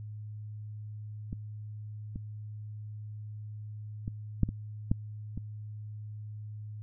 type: clicks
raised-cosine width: 5 ms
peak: -23 / -24 / -23 / -11 / -21 / -13 / -23 dBFS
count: 7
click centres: 1.329 / 2.159 / 4.079 / 4.433 / 4.49 / 4.915 / 5.376 s
effects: added 106 Hz sine -39 dBFS peak until 6.82 s